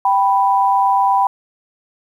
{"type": "tone pair together", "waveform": "sine", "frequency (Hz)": [784, 987.8], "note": ["G5", "B5"], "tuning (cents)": [0, 0], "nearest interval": "major third", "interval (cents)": 400, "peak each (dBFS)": -14, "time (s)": [0.05, 1.27], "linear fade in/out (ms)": 2, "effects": ["8-bit"]}